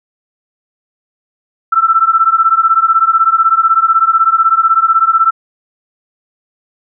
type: beating tone pair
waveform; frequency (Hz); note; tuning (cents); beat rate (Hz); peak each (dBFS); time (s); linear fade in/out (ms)
sine; 1324 / 1340; E6 / E6; +7 / +28; 16; -10; 1.72-5.31; 10
effects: none